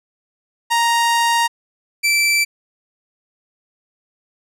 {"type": "tone pair in turn", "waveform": "sawtooth", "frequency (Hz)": [934, 2331], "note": ["A#5", "D7"], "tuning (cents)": [3, -14], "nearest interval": "octave + major third", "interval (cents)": 1583, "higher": "second", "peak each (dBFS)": -10, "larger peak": "neither", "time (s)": [[0.7, 1.48], [2.03, 2.45]], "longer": "first", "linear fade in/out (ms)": 20, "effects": ["low-pass 12000 Hz 12 dB/octave"]}